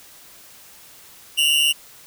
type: tone pair together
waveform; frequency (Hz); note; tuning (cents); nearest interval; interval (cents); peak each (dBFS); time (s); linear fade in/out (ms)
45% pulse; 2781 / 2928; F7 / F#7; -8 / -19; minor second; 89; -18; 1.37-1.73; 20
effects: white hiss -46 dBFS RMS until 2.06 s